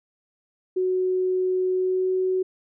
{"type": "tone with pitch glide", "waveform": "sine", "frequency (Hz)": [370, 372.8], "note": ["F#4", "F#4"], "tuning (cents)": [0, 13], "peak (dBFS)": -20, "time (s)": [0.76, 2.43], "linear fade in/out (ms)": 10, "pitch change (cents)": 13, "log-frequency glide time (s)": [1.73, 2.1], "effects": []}